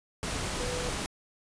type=tone in noise; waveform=sine; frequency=493.9 Hz; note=B4; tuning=in tune; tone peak=-35 dBFS; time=0.6-0.89 s; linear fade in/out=0 ms; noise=pink; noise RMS=-33 dBFS; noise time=0.23-1.06 s; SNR=-5 dB; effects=resampled to 22050 Hz

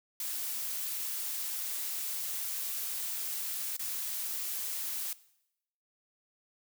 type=noise with dropouts; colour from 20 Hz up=blue; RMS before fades=-36 dBFS; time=0.2-5.13 s; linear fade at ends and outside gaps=2 ms; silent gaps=3.767-3.793 s; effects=noise-tail reverb RT60 0.8 s tail -19 dB re dry

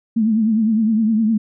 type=tone with vibrato; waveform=sine; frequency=220 Hz; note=A3; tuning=in tune; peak=-13 dBFS; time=0.16-1.38 s; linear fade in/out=10 ms; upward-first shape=triangle; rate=9.8 Hz; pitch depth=95 cents each way; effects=none

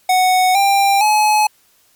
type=tone with pitch steps; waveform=square; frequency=740 / 793.1 / 850 Hz; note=F#5 / G5 / G#5; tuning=0 / +20 / +40 cents; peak=-11 dBFS; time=0.09-1.47 s; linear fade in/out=5 ms; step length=460 ms; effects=white hiss -55 dBFS RMS until 1.95 s + MP3 96 kbps

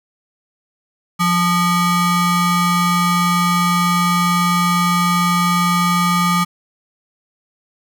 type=ring-modulated tone; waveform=square; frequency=523.3 Hz; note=C5; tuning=in tune; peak=-11 dBFS; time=1.19-6.45 s; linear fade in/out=20 ms; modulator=699 Hz; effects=none

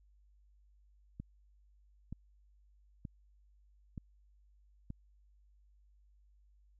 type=click train; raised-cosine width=5 ms; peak=-30 dBFS; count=5; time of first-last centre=1.2-4.904 s; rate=1.08 Hz; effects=added 50 Hz sine -63 dBFS peak until 6.79 s

